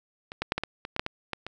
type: clicks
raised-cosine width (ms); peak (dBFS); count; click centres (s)
0.3; -22 / -12 / -8 / -12 / -13 / -19 / -15 / -8 / -14 / -14 / -20; 11; 0.319 / 0.42 / 0.521 / 0.58 / 0.636 / 0.851 / 0.964 / 0.995 / 1.064 / 1.333 / 1.466
effects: none